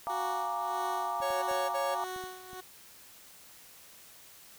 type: chord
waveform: sine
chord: Bb dominant seventh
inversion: second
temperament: equal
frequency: 698.5 / 830.6 / 932.3 / 1174.7 Hz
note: F5 / Ab5 / Bb5 / D6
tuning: 0 / 0 / 0 / 0 cents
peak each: -36 / -39 / -36 / -36 dBFS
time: 0.07-2.04 s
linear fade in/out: 0 ms
type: tone with tremolo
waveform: 15% pulse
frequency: 370 Hz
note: F#4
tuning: in tune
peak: -30 dBFS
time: 0.09-2.61 s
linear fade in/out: 10 ms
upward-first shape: sine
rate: 1.6 Hz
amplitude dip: 75%
type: clicks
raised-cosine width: 3 ms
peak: -39 dBFS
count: 6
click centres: 1.203 / 1.305 / 1.513 / 2.162 / 2.239 / 2.532 s
type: tone bursts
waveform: 45% pulse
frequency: 554.4 Hz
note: C#5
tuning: in tune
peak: -32 dBFS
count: 3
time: 1.21-1.956 s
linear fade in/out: 20 ms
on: 220 ms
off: 43 ms
effects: white hiss -54 dBFS RMS until 4.58 s